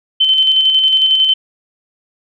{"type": "tone with tremolo", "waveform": "sine", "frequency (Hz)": 3073, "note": "G7", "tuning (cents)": -35, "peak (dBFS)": -7, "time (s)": [0.2, 1.34], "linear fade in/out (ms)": 10, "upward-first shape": "square", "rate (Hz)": 11, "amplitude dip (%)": 35, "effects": []}